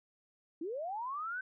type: linear sweep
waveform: sine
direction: up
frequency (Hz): 300 to 1550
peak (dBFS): -36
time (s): 0.61-1.41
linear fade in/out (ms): 5
effects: none